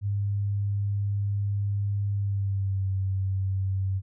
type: tone with pitch glide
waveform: sine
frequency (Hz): 101 to 95.94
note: G#2 to G2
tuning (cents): -48 to -37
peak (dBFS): -24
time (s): 0.01-4.02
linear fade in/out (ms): 50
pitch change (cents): -89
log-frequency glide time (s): 2.1-2.89
effects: none